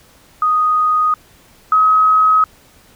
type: tone pair in turn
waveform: sine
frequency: 1244.5 / 1272.1 Hz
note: D#6 / D#6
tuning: 0 / +38 cents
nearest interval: unison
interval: 38 cents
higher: second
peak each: -11 / -8 dBFS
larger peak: second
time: 0.42-1.14 / 1.72-2.44 s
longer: neither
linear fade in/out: 2 ms
effects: pink hiss -48 dBFS RMS until 2.95 s